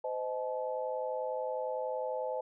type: tone cluster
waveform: sine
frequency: 513 / 624 / 863 Hz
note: C5 / D#5 / A5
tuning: -34 / +5 / -34 cents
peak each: -35 / -38 / -39 dBFS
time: 0.04-2.41 s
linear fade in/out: 5 ms
effects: none